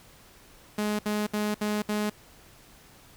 sawtooth tone bursts, 210 Hz, G#3, 19 cents sharp, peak -22 dBFS, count 5, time 0.78-2.098 s, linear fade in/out 5 ms, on 210 ms, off 67 ms, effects pink hiss -54 dBFS RMS until 3.16 s

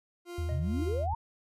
40% pulse tone with tremolo, 349.2 Hz, F4, in tune, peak -37 dBFS, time 0.25-1.08 s, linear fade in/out 50 ms, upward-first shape triangle, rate 2.1 Hz, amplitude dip 85%
sine tone with vibrato, 81.2 Hz, E2, 26 cents flat, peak -30 dBFS, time 0.38-1.14 s, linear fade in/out 5 ms, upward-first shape sine, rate 12 Hz, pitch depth 40 cents each way
triangle tone with exponential decay, 622.3 Hz, D#5, in tune, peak -35 dBFS, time 0.49-0.9 s, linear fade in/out 0 ms, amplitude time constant 87 ms
sine exponential sweep, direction up, 110 to 955 Hz, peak -31 dBFS, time 0.51-1.15 s, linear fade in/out 5 ms
effects resampled to 32000 Hz

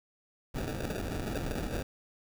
pink noise with sample-and-hold, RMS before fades -35 dBFS, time 0.54-1.83 s, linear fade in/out 10 ms, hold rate 1050 Hz, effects none

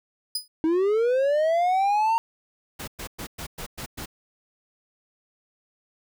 sawtooth tone with exponential decay, 4978 Hz, D#8, in tune, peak -19 dBFS, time 0.35-0.48 s, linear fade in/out 5 ms, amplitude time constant 27 ms
triangle linear sweep, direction up, 311.1 to 923 Hz, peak -17 dBFS, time 0.64-2.18 s, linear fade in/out 0 ms
pink noise bursts, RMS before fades -35 dBFS, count 7, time 2.79-4.059 s, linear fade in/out 10 ms, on 87 ms, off 110 ms
effects none

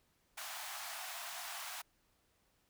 pink high-pass noise, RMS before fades -45 dBFS, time 0.37-1.82 s, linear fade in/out 10 ms, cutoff 650 Hz, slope 96 dB/octave, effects pink hiss -75 dBFS RMS until 2.69 s

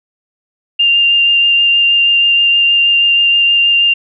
sine tone with vibrato, 2794 Hz, F7, in tune, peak -7 dBFS, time 0.79-3.94 s, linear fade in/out 10 ms, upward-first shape triangle, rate 6.3 Hz, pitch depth 12 cents each way, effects none

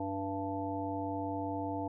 harmonic tone, 97.5 Hz, G2, 9 cents flat, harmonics 1 / 3 / 5 / 7 / 9, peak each -42 / -37 / -43 / -40 / -40 dBFS, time 0-1.88 s, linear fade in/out 5 ms, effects none

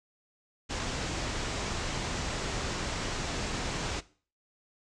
pink low-pass noise, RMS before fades -34 dBFS, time 0.69-4.01 s, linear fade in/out 20 ms, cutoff 7800 Hz, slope 48 dB/octave, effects noise-tail reverb RT60 0.4 s tail -18 dB re dry

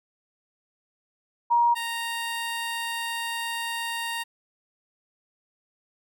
sine / 15% pulse tone pair in turn, 947 / 928.6 Hz, A#5 / A#5, +27 / -7 cents, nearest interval unison, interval 34 cents, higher first, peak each -17 / -22 dBFS, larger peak first, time 1.5-1.75 / 1.75-4.24 s, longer second, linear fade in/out 20 ms, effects none

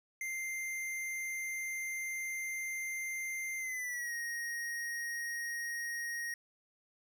square tone with pitch glide, 2093 to 1875.5 Hz, C7 to A#6, 0 to +10 cents, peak -37 dBFS, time 0.21-6.34 s, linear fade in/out 2 ms, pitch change -190 cents, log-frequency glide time 3.58-4.14 s, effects none

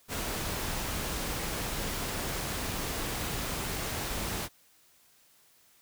pink noise, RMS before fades -34 dBFS, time 0.08-4.49 s, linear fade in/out 50 ms, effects white hiss -63 dBFS RMS until 5.81 s

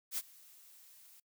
blue noise with ADSR envelope, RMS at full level -35 dBFS, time 0.11-1.2 s, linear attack 65 ms, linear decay 40 ms, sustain -24 dB, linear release 5 ms, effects noise-tail reverb RT60 0.1 s tail -23 dB re dry

